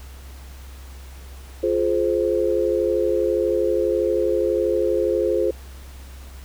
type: chord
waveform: sine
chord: F minor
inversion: none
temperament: equal with one note detuned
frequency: 349.2 / 421.6 / 523.3 Hz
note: F4 / Ab4 / C5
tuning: 0 / +26 / 0 cents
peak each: -22 dBFS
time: 1.63-5.51 s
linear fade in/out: 5 ms
effects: added 66 Hz sine -37 dBFS peak until 6.44 s + pink hiss -47 dBFS RMS until 6.44 s